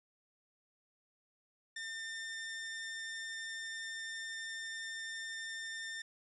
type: tone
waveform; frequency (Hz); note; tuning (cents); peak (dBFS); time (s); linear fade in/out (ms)
sawtooth; 1803; A6; +42; -37; 1.76-6.02; 5
effects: resampled to 22050 Hz + 11-bit